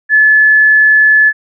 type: tone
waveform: sine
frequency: 1725 Hz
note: A6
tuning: 35 cents flat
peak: -4 dBFS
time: 0.09-1.33 s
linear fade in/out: 50 ms
effects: none